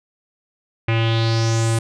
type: tone with low-pass filter sweep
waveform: square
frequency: 113.7 Hz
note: A#2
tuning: 43 cents flat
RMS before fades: -18 dBFS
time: 0.88-1.79 s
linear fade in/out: 5 ms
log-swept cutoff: 2400 to 9400 Hz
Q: 4.1
effects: none